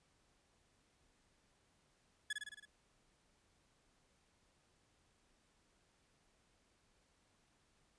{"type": "tone with echo", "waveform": "30% pulse", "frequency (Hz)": 1700, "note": "G#6", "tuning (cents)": 40, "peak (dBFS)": -35, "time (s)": [2.3, 2.33], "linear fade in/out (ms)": 5, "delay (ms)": 54, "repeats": 6, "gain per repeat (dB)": -3, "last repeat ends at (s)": 2.654, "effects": ["pink hiss -75 dBFS RMS until 7.98 s", "resampled to 22050 Hz"]}